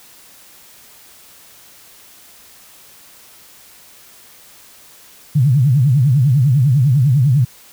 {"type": "tone with vibrato", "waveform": "sine", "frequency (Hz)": 134.4, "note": "C3", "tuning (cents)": 47, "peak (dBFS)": -9, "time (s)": [5.35, 7.45], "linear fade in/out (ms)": 10, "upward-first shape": "triangle", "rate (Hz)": 10, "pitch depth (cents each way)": 270, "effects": ["white hiss -44 dBFS RMS until 7.72 s"]}